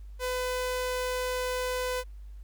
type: tone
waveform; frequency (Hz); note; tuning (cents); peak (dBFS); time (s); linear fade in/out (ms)
sawtooth; 503; B4; +32; -25; 0.19-2.04; 50
effects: added 50 Hz sine -41 dBFS peak until 2.43 s + pink hiss -69 dBFS RMS until 2.43 s